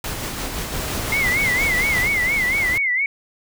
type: noise with tremolo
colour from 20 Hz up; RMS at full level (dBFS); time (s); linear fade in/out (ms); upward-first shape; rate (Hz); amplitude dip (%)
pink; -26; 0.04-2.08; 2; sine; 5.8; 30
type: noise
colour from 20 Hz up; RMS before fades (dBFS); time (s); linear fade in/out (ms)
pink; -29; 0.8-2.78; 5
type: tone with vibrato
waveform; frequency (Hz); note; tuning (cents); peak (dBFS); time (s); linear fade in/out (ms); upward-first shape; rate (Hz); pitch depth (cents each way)
sine; 2093; C7; 0; -17; 1.12-3.06; 2; sine; 4.3; 120
effects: none